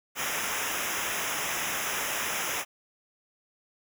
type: noise with comb filter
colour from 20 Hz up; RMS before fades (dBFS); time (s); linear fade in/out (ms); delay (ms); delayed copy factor
pink; -31; 0.15-2.65; 50; 0.23; -1
effects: none